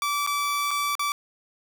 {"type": "tone with dropouts", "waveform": "sawtooth", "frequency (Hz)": 1157, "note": "D6", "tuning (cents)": -26, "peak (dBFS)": -20, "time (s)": [0.02, 1.12], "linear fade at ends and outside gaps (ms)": 1, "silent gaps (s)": [[0.265, 0.273], [0.708, 0.712], [0.953, 0.994]], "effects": []}